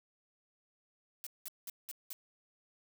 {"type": "noise bursts", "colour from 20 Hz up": "blue", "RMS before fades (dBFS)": -43, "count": 5, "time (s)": [1.24, 2.13], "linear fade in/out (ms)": 0, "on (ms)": 26, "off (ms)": 190, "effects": []}